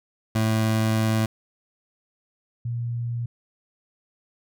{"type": "tone pair in turn", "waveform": ["25% pulse", "sine"], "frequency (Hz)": [110.3, 118.64], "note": ["A2", "A#2"], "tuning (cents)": [5, 31], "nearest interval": "minor second", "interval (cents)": 126, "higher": "second", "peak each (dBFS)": [-16, -25], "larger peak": "first", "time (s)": [[0.35, 1.26], [2.65, 3.26]], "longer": "first", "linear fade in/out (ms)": 5, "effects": []}